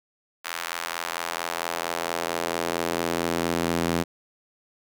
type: tone with high-pass filter sweep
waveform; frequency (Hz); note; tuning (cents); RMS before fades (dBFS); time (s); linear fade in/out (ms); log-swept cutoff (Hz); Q
sawtooth; 84.4; E2; +41; -28; 0.44-4.04; 20; 1400 to 210; 0.99
effects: none